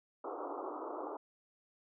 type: band-pass noise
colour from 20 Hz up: pink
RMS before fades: -42 dBFS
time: 0.24-1.17 s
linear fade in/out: 5 ms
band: 290 to 1300 Hz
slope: 96 dB/octave
effects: none